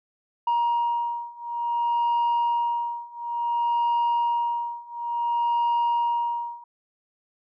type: beating tone pair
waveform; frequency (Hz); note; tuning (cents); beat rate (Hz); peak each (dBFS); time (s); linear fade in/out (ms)
sine; 945 / 945.57; A#5 / A#5; +23 / +24; 0.57; -24 / -23; 0.47-6.64; 5
effects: tanh soft clip ceiling -18 dBFS